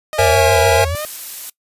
sawtooth linear two-way sweep, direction down then up, 622.3 to 476.6 to 622.3 Hz, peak -19 dBFS, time 0.13-1.05 s, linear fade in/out 0 ms, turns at 0.68 s
square chord, A# half-diminished seventh, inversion none, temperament equal with one note detuned, 466.2 / 542.3 / 659.3 / 830.6 Hz, A#4 / C#5 / E5 / G#5, 0 / -38 / 0 / 0 cents, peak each -17 dBFS, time 0.18-0.85 s, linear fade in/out 10 ms
sine tone with vibrato, 87 Hz, F2, 6 cents flat, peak -19 dBFS, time 0.19-0.95 s, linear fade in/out 0 ms, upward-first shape triangle, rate 6.8 Hz, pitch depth 210 cents each way
blue noise, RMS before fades -28 dBFS, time 0.95-1.5 s, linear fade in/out 5 ms
effects noise-tail reverb RT60 0.1 s tail -22 dB re dry + resampled to 32000 Hz

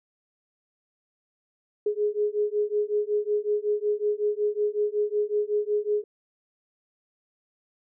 sine beating tone pair, 415.3 / 420.7 Hz, G#4 / G#4, 0 / +22 cents, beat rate 5.4 Hz, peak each -26 dBFS, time 1.86-6.04 s, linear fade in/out 5 ms, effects none

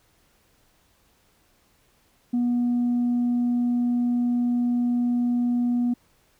sine tone, 242.3 Hz, B3, 33 cents flat, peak -18 dBFS, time 2.33-5.94 s, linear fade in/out 10 ms, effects tanh soft clip ceiling -18 dBFS + pink hiss -63 dBFS RMS until 6.39 s

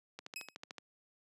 click train, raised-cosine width 0.2 ms, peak -27 dBFS, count 9, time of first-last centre 0.19-0.783 s, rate 13.5 Hz
sawtooth tone with exponential decay, 2553 Hz, D#7, 44 cents sharp, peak -35 dBFS, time 0.36-0.55 s, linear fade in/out 1 ms, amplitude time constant 41 ms
effects high-pass 200 Hz 12 dB/octave + resampled to 32000 Hz

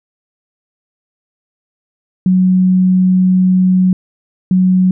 sine tone pair in turn, 184.8 / 184.8 Hz, F#3 / F#3, -2 / -2 cents, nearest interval unison, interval 0 cents, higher neither, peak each -7 dBFS, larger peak neither, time 2.26-3.93 / 4.51-4.91 s, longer first, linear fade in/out 2 ms, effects none

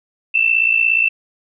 sine tone pair together, 2637 / 2694 Hz, E7 / E7, 0 / +37 cents, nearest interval unison, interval 37 cents, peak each -15 dBFS, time 0.34-1.09 s, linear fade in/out 10 ms, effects none

